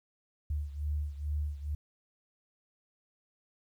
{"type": "beating tone pair", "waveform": "sine", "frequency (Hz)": [73.42, 75.72], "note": ["D2", "D#2"], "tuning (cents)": [0, -47], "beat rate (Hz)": 2.3, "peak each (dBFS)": [-33, -37], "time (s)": [0.5, 1.75], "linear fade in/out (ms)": 5, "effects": ["11-bit"]}